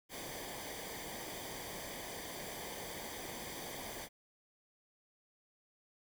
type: noise with comb filter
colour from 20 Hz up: pink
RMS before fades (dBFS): -45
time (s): 0.09-4.09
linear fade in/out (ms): 50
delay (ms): 0.74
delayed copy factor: -0.7
effects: none